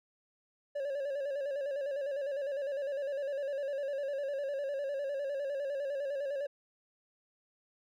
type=tone with vibrato; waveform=triangle; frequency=559 Hz; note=C#5; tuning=14 cents sharp; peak=-31 dBFS; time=0.75-6.47 s; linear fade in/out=10 ms; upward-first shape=square; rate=9.9 Hz; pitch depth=58 cents each way; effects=none